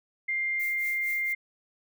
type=tone; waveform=sine; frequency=2100 Hz; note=C7; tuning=6 cents sharp; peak=-26 dBFS; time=0.28-1.35 s; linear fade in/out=10 ms
type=noise with tremolo; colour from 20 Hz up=violet; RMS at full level=-41 dBFS; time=0.59-1.33 s; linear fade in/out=10 ms; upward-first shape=triangle; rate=4.3 Hz; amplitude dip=90%
effects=none